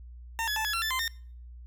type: tone with pitch steps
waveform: 20% pulse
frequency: 910 / 1697 / 876 / 1691 / 1358 / 1758 / 1037 / 1826 Hz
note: A#5 / G#6 / A5 / G#6 / F6 / A6 / C6 / A#6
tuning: -42 / +37 / -8 / +31 / -49 / -2 / -16 / -36 cents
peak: -23 dBFS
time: 0.39-1.078 s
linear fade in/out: 0 ms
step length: 86 ms
effects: noise-tail reverb RT60 0.5 s tail -24 dB re dry + added 60 Hz sine -43 dBFS peak until 1.66 s